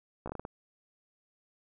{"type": "slowing click train", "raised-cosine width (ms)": 1, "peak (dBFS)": -24, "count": 7, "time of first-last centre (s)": [0.26, 0.451], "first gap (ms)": 15, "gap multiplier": 1.3, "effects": []}